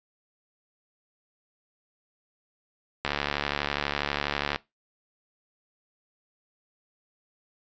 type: click train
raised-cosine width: 0.3 ms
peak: -10 dBFS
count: 110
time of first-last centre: 3.05-4.56 s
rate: 72.2 Hz
effects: noise-tail reverb RT60 0.2 s tail -20 dB re dry + resampled to 16000 Hz